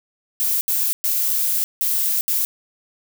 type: noise bursts at uneven times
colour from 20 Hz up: violet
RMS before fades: -20 dBFS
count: 5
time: 0.4-0.61 / 0.68-0.93 / 1.04-1.64 / 1.81-2.21 / 2.28-2.45 s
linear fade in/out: 0 ms
effects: none